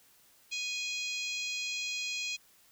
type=harmonic tone with a mistuned harmonic; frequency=830.6 Hz; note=G#5; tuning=in tune; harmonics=3 / 4 / 5 / 6 / 7 / 8 / 9; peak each=-36 / -41 / -40 / -47 / -48 / -45 / -48 dBFS; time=0.51-2.37 s; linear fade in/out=20 ms; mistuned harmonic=4; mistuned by=-15 cents; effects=white hiss -63 dBFS RMS until 2.71 s